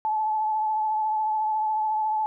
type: tone with vibrato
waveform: sine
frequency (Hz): 864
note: A5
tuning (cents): -32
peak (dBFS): -22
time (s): 0.05-2.26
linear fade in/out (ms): 0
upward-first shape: triangle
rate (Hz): 14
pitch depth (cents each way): 29
effects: none